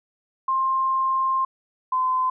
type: tone pair in turn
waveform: sine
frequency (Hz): 1057 / 1026.9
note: C6 / C6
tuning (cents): +17 / -33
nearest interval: minor second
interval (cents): 50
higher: first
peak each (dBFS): -19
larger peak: neither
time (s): 0.48-1.45 / 1.92-2.3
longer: first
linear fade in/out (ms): 5
effects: none